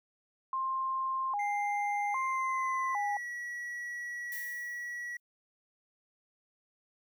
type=tone with vibrato; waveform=sine; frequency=930 Hz; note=A#5; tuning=4 cents flat; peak=-30 dBFS; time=0.53-3.17 s; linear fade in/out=2 ms; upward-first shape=square; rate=0.62 Hz; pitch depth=220 cents each way
type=tone with pitch glide; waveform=triangle; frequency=2093 to 1930.4 Hz; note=C7 to B6; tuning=0 to -40 cents; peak=-35 dBFS; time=1.39-5.17 s; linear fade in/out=5 ms; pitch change=-140 cents; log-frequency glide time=2.27-3.24 s
type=noise with exponential decay; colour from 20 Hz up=violet; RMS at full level=-42 dBFS; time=4.32-5.2 s; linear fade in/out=1 ms; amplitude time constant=190 ms
effects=none